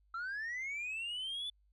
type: linear sweep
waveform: sine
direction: up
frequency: 1318.5 to 3500 Hz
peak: -35 dBFS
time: 0.14-1.5 s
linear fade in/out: 5 ms
effects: tanh soft clip ceiling -36 dBFS + added 50 Hz sine -67 dBFS peak until 1.72 s